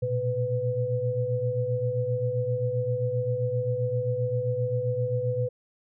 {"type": "tone cluster", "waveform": "sine", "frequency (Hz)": [116.6, 124.2, 499.8], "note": ["A#2", "B2", "B4"], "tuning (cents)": [1, 10, 21], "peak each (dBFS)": [-30, -30, -27], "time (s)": [0.02, 5.49], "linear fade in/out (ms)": 10, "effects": []}